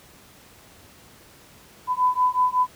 sine beating tone pair, 1000 / 1005.4 Hz, B5 / B5, +21 / +31 cents, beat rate 5.4 Hz, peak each -21 dBFS, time 1.87-2.67 s, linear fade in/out 50 ms, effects pink hiss -50 dBFS RMS until 2.75 s + high-pass 60 Hz 12 dB/octave

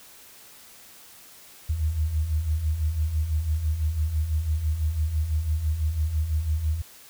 sine beating tone pair, 73.42 / 79.42 Hz, D2 / D#2, 0 / +36 cents, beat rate 6 Hz, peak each -30 / -23 dBFS, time 1.69-6.82 s, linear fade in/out 10 ms, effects white hiss -49 dBFS RMS until 7.09 s

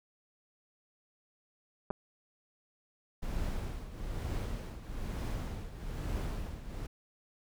clicks, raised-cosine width 1 ms, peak -21 dBFS, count 2, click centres 1.904 / 1.909 s
brown noise with tremolo, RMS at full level -34 dBFS, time 3.22-6.87 s, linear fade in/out 10 ms, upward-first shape triangle, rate 1.1 Hz, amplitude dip 75%
effects none

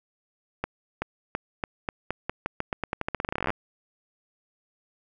accelerating click train, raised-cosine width 0.5 ms, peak -12 dBFS, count 29, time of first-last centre 0.64-3.504 s, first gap 380 ms, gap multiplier 0.87, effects none

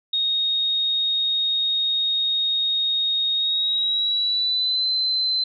sine tone with pitch glide, 3729 to 4067 Hz, A#7 to C8, 0 to -50 cents, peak -19 dBFS, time 0.13-5.44 s, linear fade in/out 5 ms, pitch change +150 cents, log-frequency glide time 3.35-4.88 s, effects none

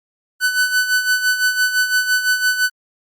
45% pulse tone with tremolo, 1500 Hz, F#6, 23 cents sharp, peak -12 dBFS, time 0.4-2.7 s, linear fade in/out 50 ms, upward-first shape sine, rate 5.9 Hz, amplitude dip 65%, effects Opus 48 kbps

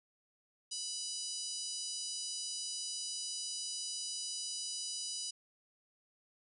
harmonic tone, 986 Hz, B5, 3 cents flat, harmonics 3 / 4 / 5 / 6 / 7 / 8 / 9 / 10, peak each -49 / -49 / -42 / -46 / -47 / -53 / -46 / -52 dBFS, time 0.71-5.31 s, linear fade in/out 10 ms, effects none

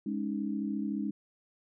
sine chord, Ab suspended fourth, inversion none, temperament equal, 207.7 / 277.2 / 311.1 Hz, Ab3 / Db4 / Eb4, 0 / 0 / 0 cents, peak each -33 / -36 / -37 dBFS, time 0.06-1.11 s, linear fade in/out 5 ms, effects none

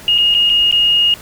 sine tone with dropouts, 2857 Hz, F7, 39 cents sharp, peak -9 dBFS, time 0.08-1.14 s, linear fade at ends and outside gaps 1 ms, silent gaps 0.18-0.184 / 0.342-0.348 / 0.495-0.499 / 0.712-0.725 s, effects pink hiss -36 dBFS RMS until 1.21 s

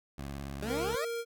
15% pulse tone with vibrato, 69.3 Hz, C#2, in tune, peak -32 dBFS, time 0.18-0.96 s, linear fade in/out 5 ms, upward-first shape sine, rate 18 Hz, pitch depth 92 cents each way
20% pulse exponential sweep, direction up, 196 to 663 Hz, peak -29 dBFS, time 0.62-1.05 s, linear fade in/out 5 ms
square tone, 466.2 Hz, A#4, in tune, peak -34 dBFS, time 0.66-1.25 s, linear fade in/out 50 ms
effects none

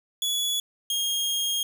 sawtooth tone pair in turn, 3397 / 3246 Hz, G#7 / G#7, +38 / -40 cents, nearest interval minor second, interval 78 cents, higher first, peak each -21 dBFS, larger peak neither, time 0.22-0.6 / 0.9-1.63 s, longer second, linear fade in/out 2 ms, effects none

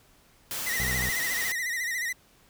white noise, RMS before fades -33 dBFS, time 0.51-1.52 s, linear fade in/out 0 ms
45% pulse tone with vibrato, 1939 Hz, B6, 32 cents flat, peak -28 dBFS, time 0.66-2.13 s, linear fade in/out 10 ms, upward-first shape sine, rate 14 Hz, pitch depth 91 cents each way
20% pulse tone, 63 Hz, B1, 35 cents sharp, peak -26 dBFS, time 0.8-1.1 s, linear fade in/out 0 ms
effects pink hiss -60 dBFS RMS until 2.49 s

